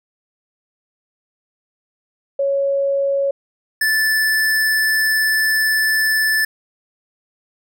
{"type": "tone pair in turn", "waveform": ["sine", "square"], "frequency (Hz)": [554.4, 1751], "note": ["C#5", "A6"], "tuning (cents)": [0, -9], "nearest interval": "octave + minor sixth", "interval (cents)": 1991, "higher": "second", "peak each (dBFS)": -15, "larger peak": "neither", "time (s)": [[2.39, 3.31], [3.81, 6.45]], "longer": "second", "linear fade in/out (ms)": 5, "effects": []}